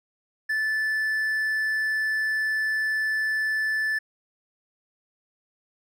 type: tone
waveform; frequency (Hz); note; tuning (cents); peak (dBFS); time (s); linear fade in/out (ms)
triangle; 1749; A6; -11; -21; 0.49-3.99; 10
effects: none